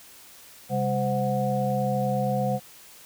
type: tone cluster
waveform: sine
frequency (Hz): 131.8 / 200.7 / 517 / 733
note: C3 / G3 / C5 / F#5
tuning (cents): +13 / +41 / -21 / -16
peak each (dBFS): -28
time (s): 0.69-2.6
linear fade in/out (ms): 50
effects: white hiss -49 dBFS RMS until 3.05 s